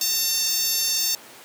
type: tone with high-pass filter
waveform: 10% pulse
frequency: 902 Hz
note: A5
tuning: 43 cents sharp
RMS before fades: -23 dBFS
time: 0.01-1.15 s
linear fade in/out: 2 ms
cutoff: 6400 Hz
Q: 1.4
effects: pink hiss -44 dBFS RMS until 1.44 s + high-pass 300 Hz 12 dB/octave